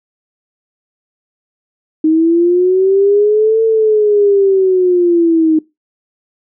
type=linear two-way sweep; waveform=sine; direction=up then down; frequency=311.1 to 450 to 311.1 Hz; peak=-7 dBFS; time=2.04-5.59 s; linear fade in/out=5 ms; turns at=3.63 s; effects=noise-tail reverb RT60 0.2 s tail -21 dB re dry